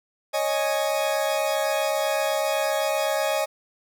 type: chord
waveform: 40% pulse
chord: C# suspended second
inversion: none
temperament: equal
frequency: 554.4 / 622.3 / 830.6 Hz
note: C#5 / D#5 / G#5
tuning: 0 / 0 / 0 cents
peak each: -26 / -24 / -28 dBFS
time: 0.33-3.46 s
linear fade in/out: 20 ms
effects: none